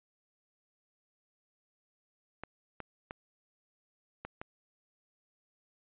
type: clicks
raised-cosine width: 0.5 ms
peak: -25 dBFS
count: 5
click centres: 2.436 / 2.803 / 3.109 / 4.25 / 4.415 s
effects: resampled to 8000 Hz